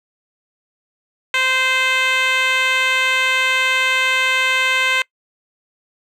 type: tone with band-pass filter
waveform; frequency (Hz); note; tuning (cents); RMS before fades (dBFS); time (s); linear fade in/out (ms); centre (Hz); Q
10% pulse; 519; C5; -14; -17; 1.34-5.02; 2; 2400; 1.1
effects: noise-tail reverb RT60 0.1 s tail -24 dB re dry

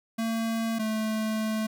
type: tone pair in turn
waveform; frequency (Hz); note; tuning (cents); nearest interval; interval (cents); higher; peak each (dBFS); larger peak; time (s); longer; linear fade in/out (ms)
square; 226.3 / 218.1; A3 / A3; +49 / -15; minor second; 64; first; -27; neither; 0.18-0.79 / 0.79-1.67; second; 10
effects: none

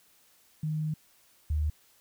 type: tone pair in turn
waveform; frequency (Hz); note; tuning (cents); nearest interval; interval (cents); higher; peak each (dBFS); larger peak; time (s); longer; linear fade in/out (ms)
sine; 154.7 / 75.85; D#3 / D#2; -10 / -44; octave; 1234; first; -28 / -25; second; 0.63-0.94 / 1.5-1.7; first; 5
effects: white hiss -63 dBFS RMS until 2 s

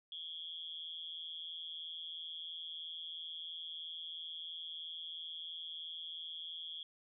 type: tone with amplitude modulation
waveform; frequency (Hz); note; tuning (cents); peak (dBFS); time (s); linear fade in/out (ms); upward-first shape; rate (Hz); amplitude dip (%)
sine; 3322; G#7; 0; -39; 0.12-6.83; 2; sine; 163; 90
effects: none

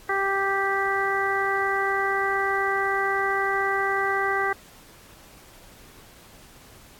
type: harmonic tone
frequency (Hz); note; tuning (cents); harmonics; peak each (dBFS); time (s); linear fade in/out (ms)
392; G4; 0; 1 / 2 / 3 / 4 / 5; -28 / -28 / -28 / -28 / -28; 0.09-4.53; 5
effects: pink hiss -50 dBFS RMS until 6.99 s + AAC 64 kbps

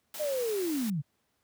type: high-pass noise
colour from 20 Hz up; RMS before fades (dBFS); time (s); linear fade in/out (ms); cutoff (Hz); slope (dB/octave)
white; -41; 0.14-0.9; 2; 150; 24
type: linear sweep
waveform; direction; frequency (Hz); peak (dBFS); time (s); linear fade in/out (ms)
sine; down; 620 to 132; -28; 0.19-1.02; 20
effects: pink hiss -75 dBFS RMS until 1.43 s + high-pass 80 Hz 12 dB/octave

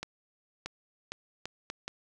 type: accelerating click train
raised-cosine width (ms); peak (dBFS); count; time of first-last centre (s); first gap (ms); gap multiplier
0.2; -19; 6; 0.03-1.88; 630; 0.73
effects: none

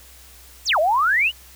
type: exponential two-way sweep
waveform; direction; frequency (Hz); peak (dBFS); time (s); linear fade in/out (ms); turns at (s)
sine; down then up; 8372 to 587.3 to 3072; -15; 0.65-1.32; 50; 0.79
effects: added 63 Hz sine -48 dBFS peak until 1.55 s + white hiss -47 dBFS RMS until 1.55 s

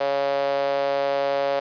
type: tone with high-pass filter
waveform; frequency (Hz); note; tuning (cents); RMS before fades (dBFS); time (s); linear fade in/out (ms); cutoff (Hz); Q
sawtooth; 139.3; C#3; +9; -23; 0-1.6; 10; 580; 5.5
effects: resampled to 11025 Hz + 8-bit

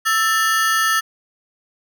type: ring-modulated tone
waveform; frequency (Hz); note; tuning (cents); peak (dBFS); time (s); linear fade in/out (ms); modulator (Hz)
40% pulse; 1548; G6; -22; -11; 0.05-1.01; 20; 230
effects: none

